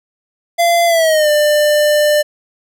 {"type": "tone with pitch glide", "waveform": "square", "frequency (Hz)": [685, 596.3], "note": ["F5", "D5"], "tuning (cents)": [-34, 26], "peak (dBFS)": -10, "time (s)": [0.58, 2.23], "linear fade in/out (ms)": 20, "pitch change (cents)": -240, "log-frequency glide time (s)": [0.86, 1.29], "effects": []}